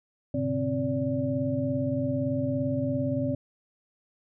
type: tone cluster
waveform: sine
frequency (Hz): 104.1 / 127.4 / 145 / 264.4 / 577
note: G#2 / C3 / D3 / C4 / D5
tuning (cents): +5 / -46 / -22 / +18 / -31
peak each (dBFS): -36 / -32 / -36 / -28 / -31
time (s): 0.34-3.35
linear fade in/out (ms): 5
effects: none